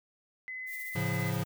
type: tone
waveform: sine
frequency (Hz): 2029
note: B6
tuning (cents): +46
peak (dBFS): -37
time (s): 0.48-1.3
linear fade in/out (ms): 0
type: noise with tremolo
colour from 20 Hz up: violet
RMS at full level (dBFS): -44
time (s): 0.66-1.45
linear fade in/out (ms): 50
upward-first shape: sine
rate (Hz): 15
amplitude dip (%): 45
type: chord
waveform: square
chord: A augmented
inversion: none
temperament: equal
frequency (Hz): 110 / 138.59 / 174.61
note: A2 / C#3 / E#3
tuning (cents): 0 / 0 / 0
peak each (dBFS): -35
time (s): 0.95-1.44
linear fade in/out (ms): 10
effects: none